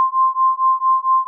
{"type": "beating tone pair", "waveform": "sine", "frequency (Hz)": [1046.5, 1050.9], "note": ["C6", "C6"], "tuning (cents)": [0, 7], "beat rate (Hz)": 4.4, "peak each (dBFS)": -16, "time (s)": [0, 1.27], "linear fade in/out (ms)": 0, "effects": []}